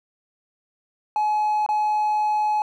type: tone with dropouts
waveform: triangle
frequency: 848 Hz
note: G#5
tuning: 36 cents sharp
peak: -16 dBFS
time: 1.16-2.62 s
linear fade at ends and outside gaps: 1 ms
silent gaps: 1.663-1.689 s
effects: tanh soft clip ceiling -13 dBFS